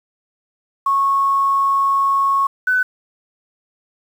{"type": "tone pair in turn", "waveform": "sine", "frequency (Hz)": [1100, 1503.3], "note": ["C#6", "F#6"], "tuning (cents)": [-14, 27], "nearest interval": "perfect fourth", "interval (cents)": 541, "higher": "second", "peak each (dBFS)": -13, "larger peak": "neither", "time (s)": [[0.86, 2.47], [2.67, 2.83]], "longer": "first", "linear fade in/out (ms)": 5, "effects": ["7-bit"]}